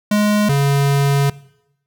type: tone pair in turn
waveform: square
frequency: 208.8 / 140.29 Hz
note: G#3 / C#3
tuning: +10 / +21 cents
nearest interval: perfect fifth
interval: 689 cents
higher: first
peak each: -13 dBFS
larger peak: neither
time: 0.11-0.49 / 0.49-1.3 s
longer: second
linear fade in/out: 5 ms
effects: noise-tail reverb RT60 0.8 s tail -20 dB re dry